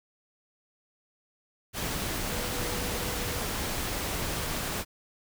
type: tone in noise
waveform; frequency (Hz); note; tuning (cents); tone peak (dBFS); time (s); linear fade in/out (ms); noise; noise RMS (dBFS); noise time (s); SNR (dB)
sine; 488.2; B4; -20; -41; 2.29-3.47; 50; pink; -32; 1.73-4.85; -12
effects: none